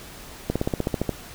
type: slowing click train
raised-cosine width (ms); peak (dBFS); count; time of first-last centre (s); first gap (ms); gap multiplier
2; -9; 10; 0.5-1.093; 56; 1.04
effects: pink hiss -42 dBFS RMS until 1.34 s